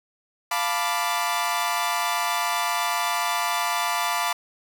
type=chord; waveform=sawtooth; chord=B half-diminished seventh; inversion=second; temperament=equal; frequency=698.5 / 880 / 987.8 / 1174.7 Hz; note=F5 / A5 / B5 / D6; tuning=0 / 0 / 0 / 0 cents; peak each=-25 / -26 / -24 / -24 dBFS; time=0.51-4.33 s; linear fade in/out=5 ms; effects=none